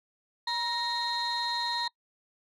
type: tone cluster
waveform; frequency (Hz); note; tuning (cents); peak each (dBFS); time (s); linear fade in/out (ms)
sine; 954 / 1864 / 3755 / 4149; A#5 / A#6 / A#7 / C8; +40 / -1 / +12 / -15; -30 / -36 / -34 / -31; 0.47-1.88; 5
effects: noise-tail reverb RT60 0.1 s tail -25 dB re dry + tanh soft clip ceiling -23 dBFS